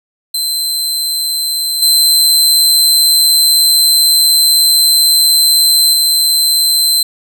sawtooth tone with level steps, 4089 Hz, C8, 41 cents flat, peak -11 / -4 / -6 dBFS, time 0.34-7.03 s, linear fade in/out 5 ms, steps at 1.82 / 5.93 s, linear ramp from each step 5 ms, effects none

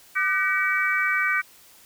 sine tone cluster, 1204 / 1510 / 1917 / 2288 Hz, D6 / F#6 / A#6 / D7, +43 / +35 / +48 / -46 cents, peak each -28 / -24 / -27 / -25 dBFS, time 0.15-1.42 s, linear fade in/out 20 ms, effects white hiss -52 dBFS RMS until 1.85 s

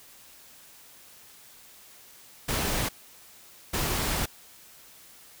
pink noise bursts at uneven times, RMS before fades -28 dBFS, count 2, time 2.48-2.89 / 3.73-4.26 s, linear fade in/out 10 ms, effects white hiss -52 dBFS RMS until 5.4 s

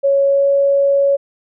sine tone with pitch glide, 554.4 to 557.9 Hz, C#5 to C#5, 0 to +11 cents, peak -10 dBFS, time 0.03-1.17 s, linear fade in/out 20 ms, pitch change +11 cents, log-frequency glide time 0.25-0.48 s, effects none

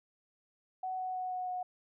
sine tone with pitch steps, 747 / 742.7 / 738.4 / 734.2 / 729.9 Hz, F#5 / F#5 / F#5 / F#5 / F#5, +16 / +6 / -4 / -14 / -24 cents, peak -34 dBFS, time 0.83-1.63 s, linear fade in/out 5 ms, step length 160 ms, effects none

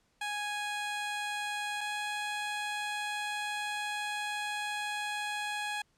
15% pulse tone pair in turn, 830 / 834.1 Hz, G#5 / G#5, -1 / +7 cents, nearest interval unison, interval 8 cents, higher second, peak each -27 dBFS, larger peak neither, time 0.21-1.81 / 1.81-5.82 s, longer second, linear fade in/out 5 ms, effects pink hiss -72 dBFS RMS until 5.97 s + low-pass 9000 Hz 12 dB/octave

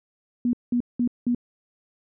sine tone bursts, 242.2 Hz, B3, 34 cents flat, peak -19 dBFS, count 4, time 0.45-1.348 s, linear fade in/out 2 ms, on 82 ms, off 190 ms, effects none

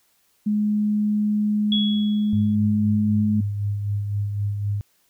sine tone with pitch glide, 209.8 to 211.7 Hz, G#3 to G#3, +18 to +33 cents, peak -18 dBFS, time 0.46-3.41 s, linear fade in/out 10 ms, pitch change +15 cents, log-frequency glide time 2.05-3.26 s
sine tone with exponential decay, 3358 Hz, G#7, 18 cents sharp, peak -19 dBFS, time 1.72-2.55 s, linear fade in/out 2 ms, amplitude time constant 180 ms
sine tone with tremolo, 102.2 Hz, G#2, 27 cents flat, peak -20 dBFS, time 2.33-4.81 s, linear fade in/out 0 ms, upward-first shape sine, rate 3.9 Hz, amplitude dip 40%
effects white hiss -64 dBFS RMS until 5.09 s

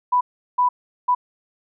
sine tone bursts at uneven times, 990 Hz, B5, 4 cents sharp, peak -14 dBFS, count 3, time 0.12-0.21 / 0.58-0.69 / 1.08-1.15 s, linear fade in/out 10 ms, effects none

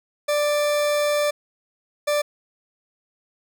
40% pulse tone bursts at uneven times, 589 Hz, D5, 5 cents sharp, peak -18 dBFS, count 2, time 0.28-1.31 / 2.07-2.22 s, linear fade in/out 10 ms, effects none

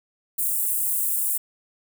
white high-pass noise, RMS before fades -24 dBFS, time 0.38-1.38 s, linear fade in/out 10 ms, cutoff 8100 Hz, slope 48 dB/octave, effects none

